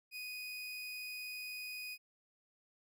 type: tone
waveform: 30% pulse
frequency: 2489 Hz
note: D#7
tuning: in tune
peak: -40 dBFS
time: 0.11-1.98 s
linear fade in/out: 50 ms
effects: none